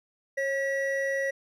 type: tone pair together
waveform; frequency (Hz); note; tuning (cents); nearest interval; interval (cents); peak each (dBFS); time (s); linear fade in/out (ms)
triangle; 545 / 1933.2; C#5 / B6; -29 / -38; octave + minor seventh; 2191; -26 / -28; 0.37-1.31; 10
effects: none